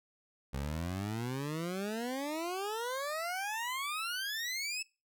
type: exponential sweep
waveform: 20% pulse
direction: up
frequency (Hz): 65.5 to 2647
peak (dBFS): -30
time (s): 0.53-4.83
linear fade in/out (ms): 10
effects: noise-tail reverb RT60 0.3 s tail -23 dB re dry